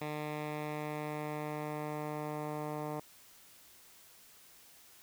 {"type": "tone with low-pass filter sweep", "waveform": "10% pulse", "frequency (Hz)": 150.8, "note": "D3", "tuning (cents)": 46, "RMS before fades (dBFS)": -39, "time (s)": [0.01, 3], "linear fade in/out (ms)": 5, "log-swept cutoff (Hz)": [2900, 1200], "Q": 1.1, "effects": ["white hiss -59 dBFS RMS until 5.02 s"]}